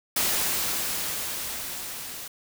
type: noise with level ramp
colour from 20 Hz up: white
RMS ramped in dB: -24 to -38 dBFS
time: 0.16-2.28 s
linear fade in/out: 5 ms
effects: none